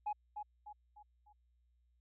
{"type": "tone with echo", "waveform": "sine", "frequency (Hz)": 837, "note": "G#5", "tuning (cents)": 13, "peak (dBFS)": -33, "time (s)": [0.06, 0.13], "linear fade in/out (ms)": 10, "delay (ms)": 300, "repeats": 4, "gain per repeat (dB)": -7, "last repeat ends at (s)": 1.33, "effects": ["tanh soft clip ceiling -32 dBFS", "added 60 Hz sine -70 dBFS peak until 2 s"]}